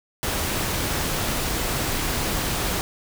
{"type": "noise", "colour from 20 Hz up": "pink", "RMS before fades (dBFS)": -25, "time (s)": [0.23, 2.81], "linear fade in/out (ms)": 0, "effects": []}